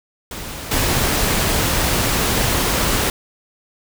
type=noise with level steps; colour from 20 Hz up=pink; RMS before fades=-30 / -18 dBFS; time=0.31-3.1 s; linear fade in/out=2 ms; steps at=0.71 s; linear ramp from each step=5 ms; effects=none